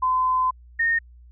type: tone pair in turn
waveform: sine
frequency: 1023 / 1839.7 Hz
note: C6 / A#6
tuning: -39 / -23 cents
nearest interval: minor seventh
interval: 1016 cents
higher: second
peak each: -18 dBFS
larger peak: neither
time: 0.02-0.51 / 0.79-0.99 s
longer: first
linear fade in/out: 10 ms
effects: added 60 Hz sine -45 dBFS peak until 1.31 s